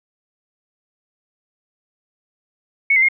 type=tone with pitch steps; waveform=sine; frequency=2211 / 2070 / 2138 Hz; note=C#7 / C7 / C7; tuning=-5 / -19 / +37 cents; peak=-11 dBFS; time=2.9-3.086 s; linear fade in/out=5 ms; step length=62 ms; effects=none